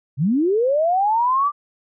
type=linear sweep; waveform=sine; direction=up; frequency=120 to 1190 Hz; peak=-15 dBFS; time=0.17-1.52 s; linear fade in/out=50 ms; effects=none